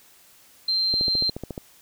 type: tone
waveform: sine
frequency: 4144 Hz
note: C8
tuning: 17 cents flat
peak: -20 dBFS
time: 0.68-1.3 s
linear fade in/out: 5 ms
type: click train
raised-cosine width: 2 ms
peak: -18 dBFS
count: 10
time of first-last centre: 0.94-1.578 s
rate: 14.1 Hz
effects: white hiss -54 dBFS RMS until 1.81 s